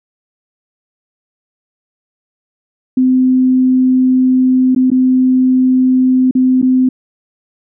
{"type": "tone with dropouts", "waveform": "sine", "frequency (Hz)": 256.8, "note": "C4", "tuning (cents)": -32, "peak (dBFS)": -7, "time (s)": [2.97, 6.89], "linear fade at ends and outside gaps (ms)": 5, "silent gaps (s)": [[4.749, 4.761], [4.903, 4.915], [6.311, 6.351], [6.617, 6.626]], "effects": []}